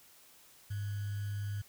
sine tone with sample-and-hold, 101.8 Hz, G#2, 34 cents flat, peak -34 dBFS, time 0.7-1.62 s, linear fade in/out 10 ms, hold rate 1575 Hz, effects white hiss -60 dBFS RMS until 1.68 s

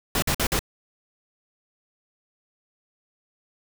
pink noise bursts, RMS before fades -23 dBFS, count 4, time 0.15-0.592 s, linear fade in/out 2 ms, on 73 ms, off 50 ms, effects none

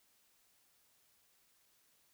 silence, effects white hiss -72 dBFS RMS until 2.13 s

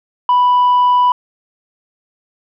sine tone, 988 Hz, B5, in tune, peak -6 dBFS, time 0.29-1.12 s, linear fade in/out 2 ms, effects tanh soft clip ceiling -7 dBFS

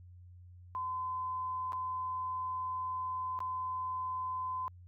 sine tone with dropouts, 1022 Hz, C6, 41 cents flat, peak -34 dBFS, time 0.75-4.68 s, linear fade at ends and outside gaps 0 ms, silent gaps 1.722-1.731 / 3.39-3.404 s, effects added 89 Hz sine -51 dBFS peak until 4.87 s

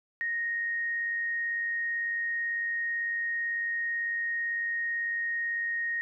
sine tone with amplitude modulation, 1864.7 Hz, A#6, in tune, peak -27 dBFS, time 0.21-6.01 s, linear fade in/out 0 ms, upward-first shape sine, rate 98 Hz, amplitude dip 25%, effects none

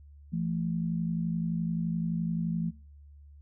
sine tone pair together, 168.36 / 220 Hz, E3 / A3, +37 / 0 cents, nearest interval perfect fourth, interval 463 cents, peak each -29 / -34 dBFS, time 0.32-2.71 s, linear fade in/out 20 ms, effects noise-tail reverb RT60 0.4 s tail -23 dB re dry + added 72 Hz sine -49 dBFS peak until 3.41 s

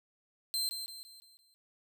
sawtooth tone with echo, 4123 Hz, C8, 26 cents flat, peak -28 dBFS, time 0.54-0.69 s, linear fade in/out 0 ms, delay 170 ms, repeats 5, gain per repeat -7 dB, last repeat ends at 1.54 s, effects none

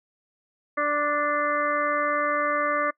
harmonic tone, 293.7 Hz, D4, in tune, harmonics 1 / 2 / 4 / 5 / 6 / 7, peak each -34 / -27 / -25 / -33 / -31 / -32 dBFS, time 0.77-2.91 s, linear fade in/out 10 ms, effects noise-tail reverb RT60 0.1 s tail -23 dB re dry

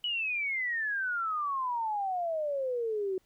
sine exponential sweep, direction down, 2974 to 367.9 Hz, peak -29 dBFS, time 0.04-3.18 s, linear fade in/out 2 ms, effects pink hiss -71 dBFS RMS until 3.25 s

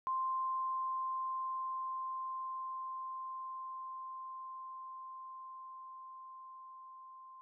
sine tone with level ramp, 1046.5 Hz, C6, in tune, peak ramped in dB -32 to -51 dBFS, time 0.07-7.41 s, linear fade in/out 0 ms, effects none

